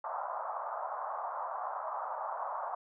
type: band-pass noise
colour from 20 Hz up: white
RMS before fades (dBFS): -38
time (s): 0.04-2.75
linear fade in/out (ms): 5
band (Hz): 620 to 1200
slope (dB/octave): 48
effects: none